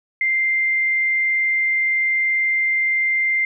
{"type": "tone", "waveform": "sine", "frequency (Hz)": 2093, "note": "C7", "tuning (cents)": 0, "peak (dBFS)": -16, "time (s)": [0.21, 3.45], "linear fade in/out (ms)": 2, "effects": []}